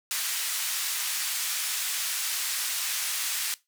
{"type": "band-pass noise", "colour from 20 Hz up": "white", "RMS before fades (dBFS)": -30, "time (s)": [0.11, 3.54], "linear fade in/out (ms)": 0, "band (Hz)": [1500, 12000], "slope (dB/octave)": 12, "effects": ["noise-tail reverb RT60 0.2 s tail -19 dB re dry"]}